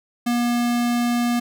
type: tone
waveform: square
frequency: 239.7 Hz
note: A#3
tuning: 48 cents sharp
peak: -19 dBFS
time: 0.26-1.4 s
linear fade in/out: 10 ms
effects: none